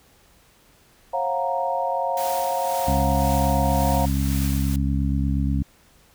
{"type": "chord", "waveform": "sine", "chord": "Gb major seventh", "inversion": "second", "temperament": "equal with one note detuned", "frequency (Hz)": [541.4, 698.5, 740, 932.3], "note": ["Db5", "F5", "Gb5", "Bb5"], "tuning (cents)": [-41, 0, 0, 0], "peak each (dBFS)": [-27, -26, -29, -26], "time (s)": [1.13, 4.06], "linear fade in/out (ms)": 10}
{"type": "noise with tremolo", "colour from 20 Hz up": "white", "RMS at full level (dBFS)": -33, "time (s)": [2.17, 4.76], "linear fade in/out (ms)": 2, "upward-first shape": "sine", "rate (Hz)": 1.9, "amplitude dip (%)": 40}
{"type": "harmonic tone", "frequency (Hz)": 68.4, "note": "C#2", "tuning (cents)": -23, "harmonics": [1, 2, 3, 4], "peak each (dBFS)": [-22, -25, -27, -28], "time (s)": [2.87, 5.63], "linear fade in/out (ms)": 10}
{"effects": ["pink hiss -56 dBFS RMS until 6.14 s"]}